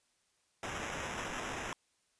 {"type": "noise with sample-and-hold", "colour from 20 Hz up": "white", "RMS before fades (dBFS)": -40, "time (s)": [0.63, 1.73], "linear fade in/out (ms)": 2, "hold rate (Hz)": 4410, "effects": ["white hiss -75 dBFS RMS until 2.19 s", "resampled to 22050 Hz"]}